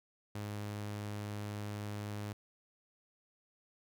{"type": "tone", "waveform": "sawtooth", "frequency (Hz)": 103.83, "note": "G#2", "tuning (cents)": 0, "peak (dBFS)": -35, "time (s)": [0.35, 2.33], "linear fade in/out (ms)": 5, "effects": []}